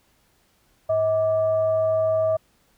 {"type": "tone with frequency modulation", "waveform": "sine", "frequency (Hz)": 639, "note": "D#5", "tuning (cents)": 46, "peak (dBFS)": -18, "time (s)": [0.89, 2.37], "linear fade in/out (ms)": 10, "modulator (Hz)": 535, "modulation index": 0.29, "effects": ["pink hiss -63 dBFS RMS until 2.77 s"]}